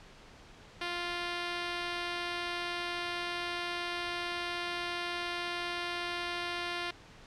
5% pulse tone, 349.2 Hz, F4, in tune, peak -22 dBFS, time 0.81-6.91 s, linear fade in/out 5 ms, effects pink hiss -54 dBFS RMS until 7.26 s + low-pass 5000 Hz 12 dB/octave

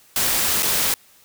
white noise with dropouts, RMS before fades -20 dBFS, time 0.16-0.94 s, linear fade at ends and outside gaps 2 ms, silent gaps 0.625-0.629 s, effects white hiss -53 dBFS RMS until 1.24 s

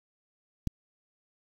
click, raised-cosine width 5 ms, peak -16 dBFS, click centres 0.673 s, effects 7-bit

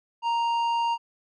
triangle tone with tanh clipping, 932.3 Hz, A#5, in tune, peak -24 dBFS, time 0.22-0.98 s, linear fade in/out 50 ms, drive 13 dB, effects none

